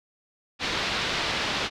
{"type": "low-pass noise", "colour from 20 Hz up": "white", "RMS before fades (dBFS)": -28, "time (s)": [0.59, 1.7], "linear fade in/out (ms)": 50, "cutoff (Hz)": 4300, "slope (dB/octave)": 24, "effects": []}